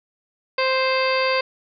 harmonic tone with a mistuned harmonic, 523.3 Hz, C5, in tune, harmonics 1 / 2 / 3 / 4 / 5 / 6 / 7 / 8 / 9, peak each -21 / -24 / -29 / -27 / -27 / -37 / -35 / -37 / -29 dBFS, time 0.58-1.41 s, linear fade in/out 5 ms, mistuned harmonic 8, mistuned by +15 cents, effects none

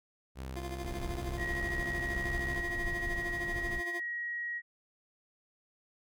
sawtooth tone with vibrato, 65.3 Hz, C2, 3 cents flat, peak -35 dBFS, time 0.35-2.63 s, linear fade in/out 50 ms, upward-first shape triangle, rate 3.4 Hz, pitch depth 11 cents each way
25% pulse tone with tremolo, 348 Hz, F4, 6 cents flat, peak -34 dBFS, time 0.56-4 s, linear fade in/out 5 ms, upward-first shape sine, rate 13 Hz, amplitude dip 70%
brown noise, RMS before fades -40 dBFS, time 0.82-3.82 s, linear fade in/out 50 ms
sine tone, 1900 Hz, A#6, 33 cents sharp, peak -34 dBFS, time 1.37-4.62 s, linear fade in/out 50 ms
effects none

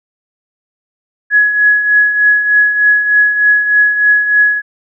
sine tone with tremolo, 1682 Hz, G#6, 22 cents sharp, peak -4 dBFS, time 1.3-4.62 s, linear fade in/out 50 ms, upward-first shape triangle, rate 3.3 Hz, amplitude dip 65%, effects none

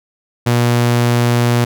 sawtooth tone, 120 Hz, B2, 49 cents flat, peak -7 dBFS, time 0.46-1.65 s, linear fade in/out 10 ms, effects none

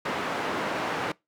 white band-pass noise, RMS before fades -30 dBFS, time 0.05-1.12 s, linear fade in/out 5 ms, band 170 to 1400 Hz, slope 12 dB/octave, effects noise-tail reverb RT60 0.2 s tail -23 dB re dry

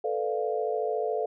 sine chord, B half-diminished seventh, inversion third, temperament equal, 440 / 493.9 / 587.3 / 698.5 Hz, A4 / B4 / D5 / F5, 0 / 0 / 0 / 0 cents, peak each -29 / -33 / -34 / -32 dBFS, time 0.04-1.26 s, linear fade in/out 5 ms, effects none

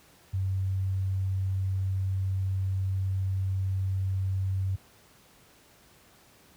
sine tone, 95.4 Hz, G2, 47 cents flat, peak -25 dBFS, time 0.33-4.76 s, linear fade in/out 10 ms, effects pink hiss -58 dBFS RMS until 6.56 s + high-pass 60 Hz 12 dB/octave

